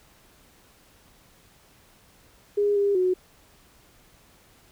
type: tone with pitch steps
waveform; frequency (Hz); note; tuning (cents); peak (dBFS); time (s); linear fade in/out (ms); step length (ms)
sine; 410 / 402.8 / 367.2; G#4 / G4 / F#4; -22 / +47 / -13; -19; 2.57-3.14; 10; 190
effects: pink hiss -57 dBFS RMS until 4.71 s